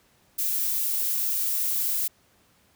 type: noise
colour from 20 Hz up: violet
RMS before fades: -26 dBFS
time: 0.38-2.08 s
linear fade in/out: 10 ms
effects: pink hiss -62 dBFS RMS until 2.75 s + high-pass 60 Hz 12 dB/octave